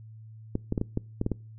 clicks, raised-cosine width 3 ms, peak -14 dBFS, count 8, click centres 0.554 / 0.724 / 0.778 / 0.814 / 0.974 / 1.214 / 1.264 / 1.317 s, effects noise-tail reverb RT60 0.4 s tail -25 dB re dry + added 110 Hz sine -44 dBFS peak until 1.58 s

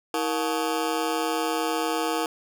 20% pulse ring-modulated tone, 395.7 Hz, G4, 16 cents sharp, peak -16 dBFS, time 0.14-2.26 s, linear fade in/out 2 ms, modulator 74.2 Hz, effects none

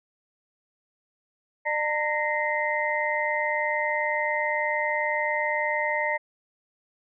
sine tone cluster, 600 / 909 / 1872 / 2065 Hz, D5 / A#5 / A#6 / C7, +37 / -44 / +7 / -23 cents, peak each -29 dBFS, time 1.65-6.18 s, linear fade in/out 20 ms, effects none

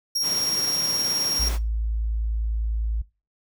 40% pulse tone with tremolo, 5588 Hz, F8, in tune, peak -20 dBFS, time 0.15-1.49 s, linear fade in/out 10 ms, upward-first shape square, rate 19 Hz, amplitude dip 25%
pink high-pass noise, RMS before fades -35 dBFS, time 0.21-1.59 s, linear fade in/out 50 ms, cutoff 140 Hz, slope 12 dB/octave
sine tone, 55 Hz, A1, in tune, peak -22 dBFS, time 1.39-3.02 s, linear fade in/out 10 ms
effects noise-tail reverb RT60 0.3 s tail -21 dB re dry

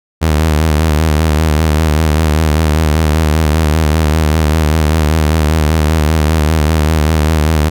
sawtooth tone with vibrato, 77.78 Hz, D#2, in tune, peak -5 dBFS, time 0.21-7.7 s, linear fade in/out 20 ms, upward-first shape sine, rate 5.1 Hz, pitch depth 70 cents each way, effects none

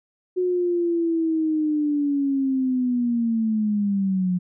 sine linear sweep, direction down, 366.4 to 177.9 Hz, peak -19 dBFS, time 0.36-4.39 s, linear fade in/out 20 ms, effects none

